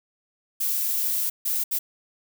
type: noise bursts at uneven times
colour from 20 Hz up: violet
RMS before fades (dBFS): -25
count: 3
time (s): 0.6-1.3 / 1.45-1.64 / 1.71-1.79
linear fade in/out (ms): 10
effects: none